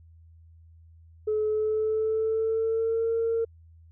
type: tone with pitch glide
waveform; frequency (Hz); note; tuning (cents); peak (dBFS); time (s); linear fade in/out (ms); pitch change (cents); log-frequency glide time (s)
sine; 428.7 to 456.8; A4 to A#4; -45 to -35; -22; 1.27-3.45; 10; +110; 1.48-3.12
effects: tanh soft clip ceiling -19 dBFS + added 82 Hz sine -50 dBFS peak until 3.91 s